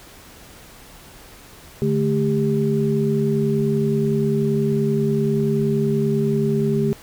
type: tone cluster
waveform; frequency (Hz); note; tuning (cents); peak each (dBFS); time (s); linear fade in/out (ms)
sine; 146.3 / 216.7 / 397.9; D3 / A3 / G4; -6 / -26 / +26; -21; 1.82-6.93; 0
effects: pink hiss -44 dBFS RMS until 7.02 s